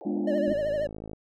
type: band-pass noise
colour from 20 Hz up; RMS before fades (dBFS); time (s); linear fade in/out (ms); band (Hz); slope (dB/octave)
white; -43; 0.01-0.38; 0; 290 to 820; 96
type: chord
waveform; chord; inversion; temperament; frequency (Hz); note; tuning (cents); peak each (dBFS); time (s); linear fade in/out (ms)
sine; G# diminished seventh; none; equal; 207.7 / 246.9 / 293.7 / 349.2; G#3 / B3 / D4 / F4; 0 / 0 / 0 / 0; -30 / -35 / -30 / -32; 0.05-0.54; 10
type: tone with vibrato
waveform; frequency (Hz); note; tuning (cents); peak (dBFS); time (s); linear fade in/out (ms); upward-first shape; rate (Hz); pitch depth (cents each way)
triangle; 590; D5; +8; -23; 0.27-0.87; 5; triangle; 13; 99
type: click train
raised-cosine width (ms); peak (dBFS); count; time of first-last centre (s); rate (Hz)
2; -26; 36; 0.48-1.133; 53.6
effects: none